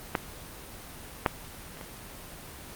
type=clicks; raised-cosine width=0.5 ms; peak=-9 / -6 / -29 / -24 dBFS; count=4; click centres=0.152 / 1.262 / 1.772 / 1.812 s; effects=pink hiss -44 dBFS RMS until 2.75 s + Opus 24 kbps